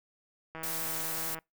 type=click train; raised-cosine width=0.5 ms; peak=-27 dBFS; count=136; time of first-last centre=0.55-1.389 s; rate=161 Hz
type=noise; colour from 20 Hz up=blue; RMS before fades=-35 dBFS; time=0.63-1.35 s; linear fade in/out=5 ms
effects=noise-tail reverb RT60 0.2 s tail -26 dB re dry